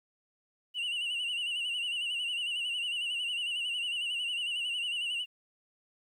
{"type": "tone with vibrato", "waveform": "sine", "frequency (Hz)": 2862, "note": "F7", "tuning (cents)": 42, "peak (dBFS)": -28, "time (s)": [0.74, 5.26], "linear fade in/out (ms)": 50, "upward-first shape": "sine", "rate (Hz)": 11, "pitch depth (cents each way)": 79, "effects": ["tanh soft clip ceiling -30 dBFS", "11-bit"]}